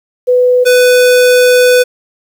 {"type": "tone pair in turn", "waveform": ["sine", "square"], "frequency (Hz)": [497.8, 497.8], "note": ["B4", "B4"], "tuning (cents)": [14, 14], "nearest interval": "unison", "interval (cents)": 0, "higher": "neither", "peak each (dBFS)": -5, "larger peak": "neither", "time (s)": [[0.27, 0.65], [0.65, 1.84]], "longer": "second", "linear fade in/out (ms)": 20, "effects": ["7-bit"]}